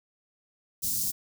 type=band-stop noise; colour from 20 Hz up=white; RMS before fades=-29 dBFS; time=0.82-1.12 s; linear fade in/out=20 ms; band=260 to 5100 Hz; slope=24 dB/octave; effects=none